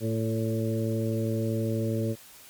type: harmonic tone with a mistuned harmonic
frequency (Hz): 112.5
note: A2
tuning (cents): +39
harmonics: 1 / 2 / 3 / 4 / 5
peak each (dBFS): -28 / -31 / -33 / -34 / -35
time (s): 0-2.16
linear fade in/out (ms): 50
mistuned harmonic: 4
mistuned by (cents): -18
effects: white hiss -50 dBFS RMS until 2.49 s + MP3 96 kbps